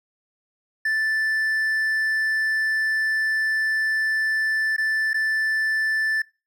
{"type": "tone with dropouts", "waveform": "triangle", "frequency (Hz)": 1760, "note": "A6", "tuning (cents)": 0, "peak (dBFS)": -18, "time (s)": [0.85, 6.22], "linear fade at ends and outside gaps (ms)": 5, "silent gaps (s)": [[4.765, 4.78], [5.133, 5.142]], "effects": ["noise-tail reverb RT60 0.3 s tail -23 dB re dry"]}